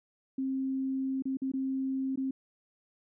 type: tone with dropouts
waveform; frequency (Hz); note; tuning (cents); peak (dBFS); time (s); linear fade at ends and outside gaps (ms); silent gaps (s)
sine; 265.9; C4; +28; -29; 0.38-2.31; 5; 1.223-1.254 / 1.371-1.418 / 1.518-1.536 / 2.159-2.174
effects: none